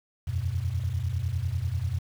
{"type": "chord", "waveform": "sine", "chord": "E suspended second", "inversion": "none", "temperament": "equal", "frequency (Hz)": [82.41, 92.5, 123.47], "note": ["E2", "F#2", "B2"], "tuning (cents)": [0, 0, 0], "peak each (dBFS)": [-32, -29, -31], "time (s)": [0.27, 1.99], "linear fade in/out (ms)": 10, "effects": ["8-bit"]}